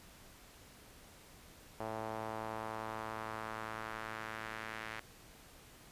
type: tone with band-pass filter sweep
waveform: sawtooth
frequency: 110.4 Hz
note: A2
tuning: 6 cents sharp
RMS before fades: -43 dBFS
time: 1.8-5 s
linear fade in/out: 5 ms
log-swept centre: 740 to 1900 Hz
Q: 1.6
effects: pink hiss -58 dBFS RMS until 5.91 s + resampled to 32000 Hz